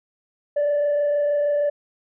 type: tone with frequency modulation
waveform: sine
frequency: 583 Hz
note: D5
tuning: 13 cents flat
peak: -16 dBFS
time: 0.56-1.7 s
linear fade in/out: 10 ms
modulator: 26.4 Hz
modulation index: 0.29
effects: tanh soft clip ceiling -16 dBFS